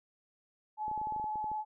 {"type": "tone with vibrato", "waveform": "sine", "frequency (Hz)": 856, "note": "A5", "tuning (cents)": -48, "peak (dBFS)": -33, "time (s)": [0.77, 1.65], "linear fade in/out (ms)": 50, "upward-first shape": "square", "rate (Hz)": 18, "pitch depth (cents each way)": 10}
{"type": "clicks", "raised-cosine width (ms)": 2, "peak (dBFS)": -35, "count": 12, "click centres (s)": [0.881, 0.914, 0.977, 1.015, 1.071, 1.123, 1.163, 1.198, 1.242, 1.357, 1.443, 1.516]}
{"effects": []}